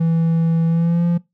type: tone with pitch glide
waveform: triangle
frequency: 164.81 to 172.01 Hz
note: E3 to F3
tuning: 0 to -26 cents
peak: -12 dBFS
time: 0-1.18 s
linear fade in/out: 10 ms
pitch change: +74 cents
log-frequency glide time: 0.67-1.05 s
effects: noise-tail reverb RT60 0.2 s tail -21 dB re dry